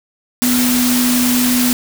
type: tone in noise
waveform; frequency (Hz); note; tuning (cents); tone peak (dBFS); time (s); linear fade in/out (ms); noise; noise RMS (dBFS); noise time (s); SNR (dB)
sine; 247.4; B3; +3; -13; 0.42-1.73; 0; white; -18; 0.42-1.73; +2
effects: none